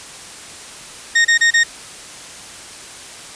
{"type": "tone bursts", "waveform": "40% pulse", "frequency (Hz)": 1853, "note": "A#6", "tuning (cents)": -11, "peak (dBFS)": -9, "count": 4, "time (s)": [1.15, 1.637], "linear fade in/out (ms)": 10, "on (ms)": 100, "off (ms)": 29, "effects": ["white hiss -35 dBFS RMS until 3.35 s", "resampled to 22050 Hz"]}